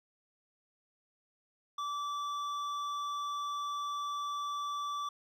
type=tone with hard clipping; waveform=sine; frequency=1160 Hz; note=D6; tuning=22 cents flat; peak=-36 dBFS; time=1.78-5.09 s; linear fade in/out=5 ms; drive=9 dB; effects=none